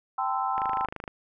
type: chord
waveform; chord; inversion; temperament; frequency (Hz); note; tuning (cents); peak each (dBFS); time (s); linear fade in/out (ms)
sine; A minor seventh; third; equal with one note detuned; 784 / 880 / 1032.7 / 1318.5; G5 / A5 / C6 / E6; 0 / 0 / -23 / 0; -29 / -33 / -30 / -32; 0.18-0.86; 5
type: click train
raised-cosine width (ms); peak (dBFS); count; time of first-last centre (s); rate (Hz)
0.5; -20; 14; 0.58-1.078; 26.1
effects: none